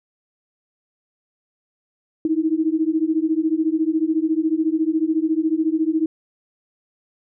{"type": "beating tone pair", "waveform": "sine", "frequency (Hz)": [311.1, 325.1], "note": ["D#4", "E4"], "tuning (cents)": [0, -24], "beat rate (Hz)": 14, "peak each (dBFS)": -20, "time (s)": [2.25, 6.06], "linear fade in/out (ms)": 2, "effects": []}